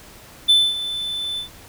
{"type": "tone with ADSR envelope", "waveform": "triangle", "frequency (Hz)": 3520, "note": "A7", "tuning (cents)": 0, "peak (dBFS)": -8, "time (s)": [0.48, 1.49], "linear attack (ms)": 18, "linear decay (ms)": 240, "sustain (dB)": -14, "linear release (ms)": 110, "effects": ["pink hiss -44 dBFS RMS until 1.68 s"]}